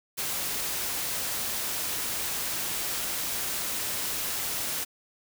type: noise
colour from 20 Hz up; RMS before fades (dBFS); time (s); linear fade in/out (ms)
white; -31; 0.17-4.85; 20
effects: none